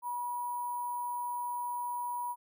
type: tone with sample-and-hold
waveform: sine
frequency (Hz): 970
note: B5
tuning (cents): -31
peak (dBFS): -33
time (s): 0.02-2.36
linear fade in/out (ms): 50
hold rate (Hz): 11025
effects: none